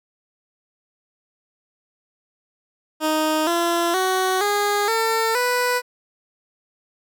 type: tone with pitch steps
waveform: 15% pulse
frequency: 311.1 / 341.2 / 374.3 / 410.5 / 450.2 / 493.8 Hz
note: D#4 / F4 / F#4 / G#4 / A4 / B4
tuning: 0 / -40 / +20 / -20 / +40 / 0 cents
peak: -12 dBFS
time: 3-5.82 s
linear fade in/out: 50 ms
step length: 470 ms
effects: none